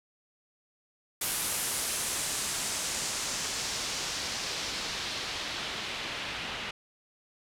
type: noise with low-pass filter sweep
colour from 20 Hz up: white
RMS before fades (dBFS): -34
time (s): 1.21-6.71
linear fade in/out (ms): 5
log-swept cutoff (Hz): 12000 to 2800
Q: 1.3
effects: none